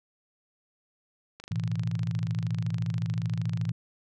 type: click train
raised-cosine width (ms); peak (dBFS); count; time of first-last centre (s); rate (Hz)
0.2; -25; 59; 1.4-3.692; 25.3
type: chord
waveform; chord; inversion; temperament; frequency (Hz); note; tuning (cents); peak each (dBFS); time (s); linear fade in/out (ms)
sine; A suspended second; none; just; 110 / 123.75 / 165; A2 / B2 / E3; 0 / +4 / +2; -30 / -33 / -31; 1.51-3.72; 5
effects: none